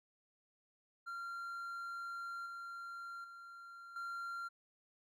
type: tone with level steps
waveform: triangle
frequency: 1381 Hz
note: F6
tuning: 20 cents flat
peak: -40 / -43 / -49 / -39 dBFS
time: 1.06-4.49 s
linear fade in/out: 20 ms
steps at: 2.46 / 3.24 / 3.96 s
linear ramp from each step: 2 ms
effects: none